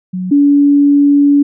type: tone pair in turn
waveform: sine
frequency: 183.7 / 285.6 Hz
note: F#3 / D4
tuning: -12 / -48 cents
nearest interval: minor sixth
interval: 764 cents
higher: second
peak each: -16 / -5 dBFS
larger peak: second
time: 0.13-0.31 / 0.31-1.43 s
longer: second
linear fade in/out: 10 ms
effects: none